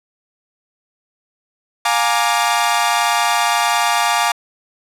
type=chord; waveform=sawtooth; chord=Bb dominant seventh; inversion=second; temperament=equal with one note detuned; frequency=706.6 / 830.6 / 932.3 / 1174.7 Hz; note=F5 / Ab5 / Bb5 / D6; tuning=+20 / 0 / 0 / 0 cents; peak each=-16 dBFS; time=1.85-4.32 s; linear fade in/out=5 ms; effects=low-pass 12000 Hz 12 dB/octave